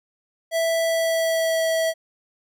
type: tone with pitch glide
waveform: square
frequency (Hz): 659 to 650.7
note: E5 to E5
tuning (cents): -1 to -23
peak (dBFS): -20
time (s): 0.51-1.94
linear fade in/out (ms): 50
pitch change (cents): -22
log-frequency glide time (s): 0.81-1.64
effects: none